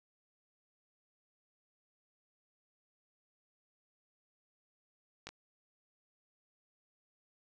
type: clicks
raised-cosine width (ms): 0.2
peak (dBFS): -25 / -30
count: 2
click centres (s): 5.27 / 5.29
effects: none